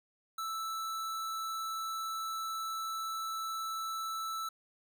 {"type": "tone", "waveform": "square", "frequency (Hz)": 1318.5, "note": "E6", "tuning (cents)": 0, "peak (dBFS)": -36, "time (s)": [0.38, 4.49], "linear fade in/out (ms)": 5, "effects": []}